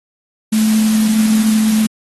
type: tone in noise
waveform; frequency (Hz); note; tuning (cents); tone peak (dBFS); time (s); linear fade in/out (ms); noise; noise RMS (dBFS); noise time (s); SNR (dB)
sine; 217.7; A3; -18; -10; 0.52-1.87; 10; white; -24; 0.52-1.87; +11
effects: AAC 32 kbps